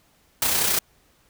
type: noise with amplitude modulation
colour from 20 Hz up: white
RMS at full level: -20 dBFS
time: 0.42-0.79 s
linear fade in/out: 2 ms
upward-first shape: sine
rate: 31.6 Hz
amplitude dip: 40%
effects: pink hiss -61 dBFS RMS until 1.29 s